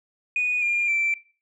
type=tone with pitch steps; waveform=sine; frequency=2471 / 2405 / 2340 Hz; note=D#7 / D7 / D7; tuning=-13 / +41 / -7 cents; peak=-19 dBFS; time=0.36-1.14 s; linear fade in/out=2 ms; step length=260 ms; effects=noise-tail reverb RT60 0.4 s tail -20 dB re dry + tanh soft clip ceiling -16 dBFS